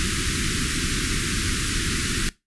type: band-stop noise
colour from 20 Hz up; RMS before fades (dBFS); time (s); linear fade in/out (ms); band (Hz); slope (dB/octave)
pink; -24; 0-2.29; 0; 370 to 1300; 48
effects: noise-tail reverb RT60 0.2 s tail -19 dB re dry + resampled to 24000 Hz